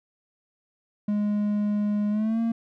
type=tone with pitch glide; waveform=triangle; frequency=207.7 to 229.1 Hz; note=G#3 to A#3; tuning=0 to -30 cents; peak=-20 dBFS; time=1.08-2.52 s; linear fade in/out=5 ms; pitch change=+170 cents; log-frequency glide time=2.1-2.4 s; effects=none